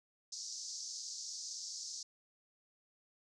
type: band-pass noise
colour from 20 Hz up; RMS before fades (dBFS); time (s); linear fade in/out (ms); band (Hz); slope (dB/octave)
white; -45; 0.32-2.03; 5; 4700 to 6600; 48
effects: none